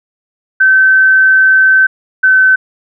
sine tone pair in turn, 1538 / 1526.5 Hz, G6 / G6, -33 / -46 cents, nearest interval unison, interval 13 cents, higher first, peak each -4 dBFS, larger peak neither, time 0.6-1.87 / 2.23-2.56 s, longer first, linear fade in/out 10 ms, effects none

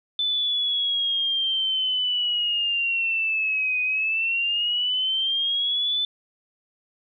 sine linear two-way sweep, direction down then up, 3520 to 2489 to 3520 Hz, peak -21 dBFS, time 0.19-6.05 s, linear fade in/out 2 ms, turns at 3.81 s, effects none

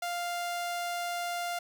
sawtooth tone, 698.5 Hz, F5, in tune, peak -28 dBFS, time 0.02-1.59 s, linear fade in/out 5 ms, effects 10-bit

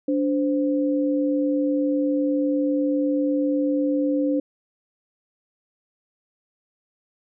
sine tone pair together, 289.9 / 518 Hz, D4 / C5, -22 / -17 cents, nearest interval minor seventh, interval 1005 cents, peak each -20 / -25 dBFS, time 0.08-4.4 s, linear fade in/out 5 ms, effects none

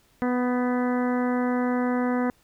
harmonic tone with a mistuned harmonic, 247.8 Hz, B3, 6 cents sharp, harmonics 1 / 2 / 3 / 4 / 5 / 6 / 7 / 8, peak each -23 / -29 / -33 / -35 / -37 / -39 / -40 / -41 dBFS, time 0.22-2.3 s, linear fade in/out 0 ms, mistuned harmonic 6, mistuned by +24 cents, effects pink hiss -62 dBFS RMS until 2.43 s

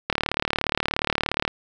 click train, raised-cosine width 0.3 ms, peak -5 dBFS, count 52, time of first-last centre 0.1-1.478 s, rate 37 Hz, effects none

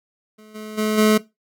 25% pulse tone with level steps, 214.9 Hz, A3, 41 cents flat, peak -40 / -28 / -15 / -9 dBFS, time 0.38-1.18 s, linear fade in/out 10 ms, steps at 0.54 / 0.77 / 0.97 s, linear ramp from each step 20 ms, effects noise-tail reverb RT60 0.2 s tail -18 dB re dry

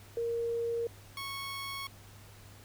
sine / 15% pulse tone pair in turn, 466.2 / 1102.7 Hz, A#4 / C#6, 0 / -9 cents, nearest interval octave + minor third, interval 1491 cents, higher second, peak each -30 / -31 dBFS, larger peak first, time 0.17-0.87 / 1.17-1.87 s, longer neither, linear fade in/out 2 ms, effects added 100 Hz sine -53 dBFS peak until 2.64 s + pink hiss -56 dBFS RMS until 2.64 s

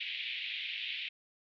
pink band-pass noise, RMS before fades -39 dBFS, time 0-1.09 s, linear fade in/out 10 ms, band 2200 to 3600 Hz, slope 48 dB/octave, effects none

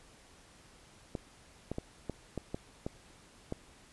clicks, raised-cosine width 2 ms, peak -22 dBFS, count 8, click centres 1.152 / 1.716 / 1.784 / 2.097 / 2.377 / 2.545 / 2.865 / 3.524 s, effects pink hiss -59 dBFS RMS until 3.92 s + resampled to 24000 Hz

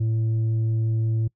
sine tone with tanh clipping, 111.8 Hz, A2, 28 cents sharp, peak -21 dBFS, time 0-1.28 s, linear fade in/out 10 ms, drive 4 dB, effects noise-tail reverb RT60 0.1 s tail -24 dB re dry

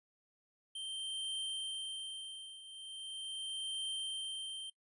square tone with tremolo, 3136 Hz, G7, in tune, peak -37 dBFS, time 0.75-4.7 s, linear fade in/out 5 ms, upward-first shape triangle, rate 0.4 Hz, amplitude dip 80%, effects noise-tail reverb RT60 0.1 s tail -20 dB re dry + resampled to 24000 Hz

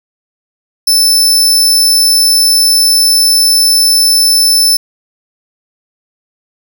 sawtooth tone, 5280 Hz, E8, 2 cents sharp, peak -3 dBFS, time 0.87-4.77 s, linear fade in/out 5 ms, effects 7-bit

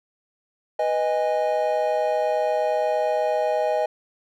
triangle chord, G# minor, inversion first, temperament equal with one note detuned, 493.9 / 622.3 / 821.5 Hz, B4 / D#5 / G#5, 0 / 0 / -19 cents, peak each -25 / -20 / -24 dBFS, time 0.79-3.86 s, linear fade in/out 5 ms, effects none

